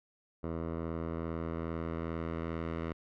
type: tone with low-pass filter sweep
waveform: 10% pulse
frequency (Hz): 82.41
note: E2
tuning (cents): 0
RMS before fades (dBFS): -37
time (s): 0.43-2.93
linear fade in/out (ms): 10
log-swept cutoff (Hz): 1000 to 2000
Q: 0.93
effects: none